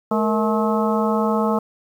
harmonic tone with a mistuned harmonic, 215.4 Hz, A3, 37 cents flat, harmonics 1 / 2 / 3 / 4 / 5 / 6, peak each -20 / -23 / -25 / -26 / -27 / -28 dBFS, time 0.11-1.59 s, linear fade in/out 5 ms, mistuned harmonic 2, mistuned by +120 cents, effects 8-bit

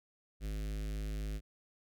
square tone with notch filter, 51.91 Hz, G#1, in tune, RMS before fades -38 dBFS, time 0.4-1.41 s, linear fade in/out 50 ms, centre 930 Hz, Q 0.74, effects none

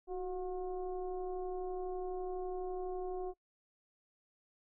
sine tone with frequency modulation, 370 Hz, F#4, in tune, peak -36 dBFS, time 0.07-3.34 s, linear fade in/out 50 ms, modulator 354 Hz, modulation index 0.87, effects noise-tail reverb RT60 0.1 s tail -25 dB re dry

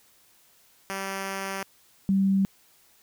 5% pulse / sine tone pair in turn, 194.1 / 194.1 Hz, G3 / G3, -17 / -17 cents, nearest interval unison, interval 0 cents, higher neither, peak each -19 dBFS, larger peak neither, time 0.9-1.63 / 2.09-2.45 s, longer first, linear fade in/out 0 ms, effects white hiss -60 dBFS RMS until 3.02 s

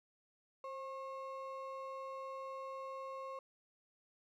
triangle ring-modulated tone, 807 Hz, G#5, 50 cents flat, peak -38 dBFS, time 0.64-3.39 s, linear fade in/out 2 ms, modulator 276 Hz, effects none

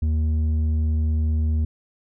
square tone with low-pass filter, 77.6 Hz, D#2, 4 cents flat, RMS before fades -21 dBFS, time 0.02-1.65 s, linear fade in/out 5 ms, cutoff 160 Hz, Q 1.9, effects none

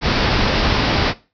pink low-pass noise, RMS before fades -17 dBFS, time 0.01-1.14 s, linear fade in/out 50 ms, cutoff 5400 Hz, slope 96 dB/octave, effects noise-tail reverb RT60 0.3 s tail -18 dB re dry

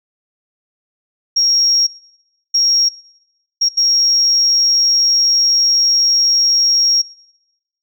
sine tone bursts at uneven times, 5588 Hz, F8, in tune, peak -9 dBFS, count 4, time 1.36-1.87 / 2.54-2.89 / 3.61-3.69 / 3.77-7.02 s, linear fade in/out 10 ms, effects noise-tail reverb RT60 1.0 s tail -23 dB re dry + tanh soft clip ceiling -5 dBFS

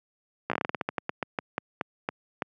slowing click train, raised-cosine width 0.5 ms, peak -12 dBFS, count 19, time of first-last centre 0.5-2.422 s, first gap 15 ms, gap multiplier 1.2, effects high-pass 150 Hz 12 dB/octave

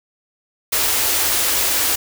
white band-stop noise, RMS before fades -18 dBFS, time 0.72-1.96 s, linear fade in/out 10 ms, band 110 to 250 Hz, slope 48 dB/octave, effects none

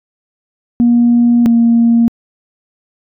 sine tone pair in turn, 238.2 / 233 Hz, A#3 / A#3, +38 / -1 cents, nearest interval unison, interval 39 cents, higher first, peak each -5 dBFS, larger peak neither, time 0.8-1.46 / 1.46-2.08 s, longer first, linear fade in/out 0 ms, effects tanh soft clip ceiling -2 dBFS

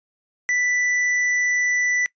sine tone with hard clipping, 1977 Hz, B6, 1 cent sharp, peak -20 dBFS, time 0.49-2.06 s, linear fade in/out 0 ms, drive 7 dB, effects noise-tail reverb RT60 0.1 s tail -22 dB re dry + resampled to 16000 Hz

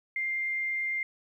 sine tone, 2103 Hz, C7, 8 cents sharp, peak -28 dBFS, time 0.16-1.03 s, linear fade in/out 2 ms, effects 11-bit

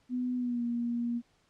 sine tone with pitch glide, 249.4 to 237.3 Hz, B3 to A#3, +17 to +31 cents, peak -29 dBFS, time 0.09-1.22 s, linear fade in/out 50 ms, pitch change -86 cents, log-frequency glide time 0.36-0.63 s, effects pink hiss -69 dBFS RMS until 1.49 s + low-pass 7000 Hz 12 dB/octave

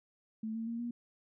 sine tone with pitch steps, 220 / 225.9 / 232 / 238.3 Hz, A3 / A3 / A#3 / A#3, 0 / +46 / -8 / +38 cents, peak -35 dBFS, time 0.43-0.91 s, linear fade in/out 5 ms, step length 120 ms, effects none

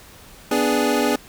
25% pulse chord, G# diminished, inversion first, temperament equal, 246.9 / 293.7 / 415.3 Hz, B3 / D4 / G#4, 0 / 0 / 0 cents, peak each -18 dBFS, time 0.51-1.16 s, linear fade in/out 5 ms, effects pink hiss -45 dBFS RMS until 1.28 s

